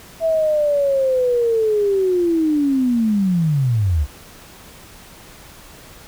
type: linear sweep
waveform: sine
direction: down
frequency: 660 to 65.41 Hz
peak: -14 dBFS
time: 0.2-4.07 s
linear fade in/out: 50 ms
effects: pink hiss -42 dBFS RMS until 6.07 s